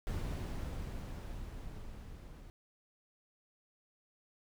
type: noise with level ramp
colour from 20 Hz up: brown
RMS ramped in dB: -36 to -51 dBFS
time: 0.07-2.5 s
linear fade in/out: 0 ms
effects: none